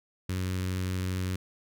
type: tone with notch filter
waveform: sawtooth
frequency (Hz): 92.5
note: F#2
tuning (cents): 0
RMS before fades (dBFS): -31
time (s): 0.29-1.36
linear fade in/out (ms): 5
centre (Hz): 730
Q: 0.75
effects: none